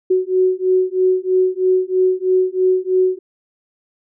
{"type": "beating tone pair", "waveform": "sine", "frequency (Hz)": [369.7, 372.8], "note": ["F#4", "F#4"], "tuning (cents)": [-1, 13], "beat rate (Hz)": 3.1, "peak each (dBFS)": -16, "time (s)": [0.1, 3.19], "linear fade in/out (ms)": 10, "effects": []}